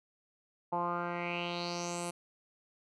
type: tone with low-pass filter sweep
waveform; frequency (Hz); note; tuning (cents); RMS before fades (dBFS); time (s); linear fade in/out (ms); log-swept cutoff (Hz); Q
10% pulse; 173.8; F3; -8; -36; 0.72-2.11; 10; 870 to 9800; 4.8
effects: none